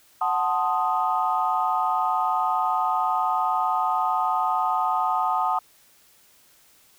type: chord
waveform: sine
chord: F# diminished seventh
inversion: none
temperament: equal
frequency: 740 / 880 / 1046.5 / 1244.5 Hz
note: F#5 / A5 / C6 / Eb6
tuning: 0 / 0 / 0 / 0 cents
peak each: -25 / -25 / -29 / -25 dBFS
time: 0.21-5.59 s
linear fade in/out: 5 ms
effects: tanh soft clip ceiling -10 dBFS + white hiss -57 dBFS RMS until 6.98 s